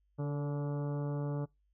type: harmonic tone with a mistuned harmonic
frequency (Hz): 144.3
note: D3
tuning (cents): -30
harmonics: 1 / 2 / 3 / 4 / 5 / 6 / 7 / 8 / 9 / 10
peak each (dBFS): -33 / -41 / -43 / -45 / -57 / -51 / -60 / -54 / -61 / -61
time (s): 0.18-1.46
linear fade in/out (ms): 20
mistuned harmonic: 3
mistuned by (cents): +23
effects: noise-tail reverb RT60 0.2 s tail -25 dB re dry + added 50 Hz sine -70 dBFS peak until 1.73 s